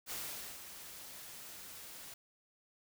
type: noise with ADSR envelope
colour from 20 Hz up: white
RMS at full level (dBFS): -41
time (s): 0.06-2.14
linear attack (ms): 54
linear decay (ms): 470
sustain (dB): -9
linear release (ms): 4
effects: none